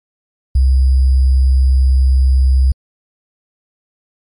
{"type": "tone with sample-and-hold", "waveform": "sine", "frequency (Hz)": 65.41, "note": "C2", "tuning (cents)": 0, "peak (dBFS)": -7, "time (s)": [0.55, 2.72], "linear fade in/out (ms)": 5, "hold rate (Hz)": 4900, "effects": ["MP3 48 kbps"]}